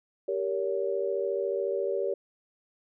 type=chord; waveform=sine; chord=G diminished; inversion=none; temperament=equal with one note detuned; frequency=392 / 466.2 / 565.4 Hz; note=G4 / Bb4 / Db5; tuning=0 / 0 / +34 cents; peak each=-30 / -32 / -31 dBFS; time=0.28-2.14 s; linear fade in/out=5 ms; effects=none